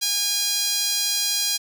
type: tone with high-pass filter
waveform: sawtooth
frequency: 816 Hz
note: G#5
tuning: 31 cents flat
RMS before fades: -23 dBFS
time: 0.01-1.58 s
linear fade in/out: 20 ms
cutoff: 4500 Hz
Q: 1.7
effects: none